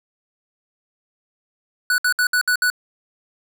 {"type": "tone bursts", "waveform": "square", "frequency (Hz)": 1480, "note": "F#6", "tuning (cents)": 0, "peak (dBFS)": -16, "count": 6, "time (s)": [1.9, 2.701], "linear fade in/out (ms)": 2, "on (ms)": 81, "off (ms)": 63, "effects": ["9-bit"]}